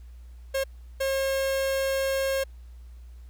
45% pulse tone bursts at uneven times, 539 Hz, C#5, 49 cents flat, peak -24 dBFS, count 2, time 0.54-0.64 / 1-2.44 s, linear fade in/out 10 ms, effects added 60 Hz sine -42 dBFS peak until 3.29 s + pink hiss -65 dBFS RMS until 3.29 s

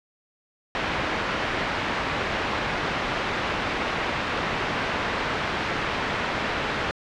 white low-pass noise, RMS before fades -27 dBFS, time 0.75-6.91 s, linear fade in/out 0 ms, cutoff 2000 Hz, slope 12 dB/octave, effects low-pass 5000 Hz 12 dB/octave

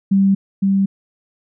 sine tone pair in turn, 195.3 / 195.3 Hz, G3 / G3, -6 / -6 cents, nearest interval unison, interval 0 cents, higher neither, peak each -10 / -12 dBFS, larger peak first, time 0.11-0.35 / 0.62-0.86 s, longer neither, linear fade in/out 10 ms, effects none

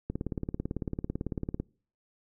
click train, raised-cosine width 3 ms, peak -19 dBFS, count 28, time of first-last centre 0.1-1.6 s, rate 18 Hz, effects noise-tail reverb RT60 0.5 s tail -26 dB re dry

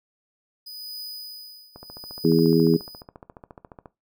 45% pulse tone with tremolo, 4978 Hz, D#8, in tune, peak -31 dBFS, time 0.66-3.02 s, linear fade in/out 10 ms, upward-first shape triangle, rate 0.71 Hz, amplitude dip 90%
click train, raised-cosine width 1 ms, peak -27 dBFS, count 31, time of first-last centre 1.76-3.858 s, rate 14.3 Hz
harmonic tone, 82.41 Hz, E2, in tune, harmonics 2 / 3 / 4 / 5, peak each -21 / -21 / -21 / -21 dBFS, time 2.24-2.77 s, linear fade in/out 10 ms
effects noise-tail reverb RT60 0.2 s tail -17 dB re dry

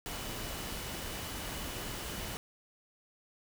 sine tone in noise, 2960 Hz, F#7, in tune, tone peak -51 dBFS, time 0.06-2.37 s, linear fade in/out 0 ms, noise pink, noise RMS -40 dBFS, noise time 0.06-2.37 s, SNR -14 dB, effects none

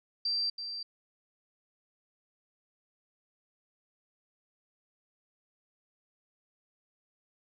sine tone with echo, 4699 Hz, D8, in tune, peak -28 dBFS, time 0.25-0.5 s, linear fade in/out 5 ms, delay 330 ms, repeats 1, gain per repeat -8 dB, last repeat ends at 0.83 s, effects none

